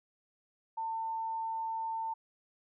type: tone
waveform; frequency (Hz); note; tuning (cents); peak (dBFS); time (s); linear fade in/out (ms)
sine; 898; A5; +35; -33; 0.77-2.14; 10
effects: none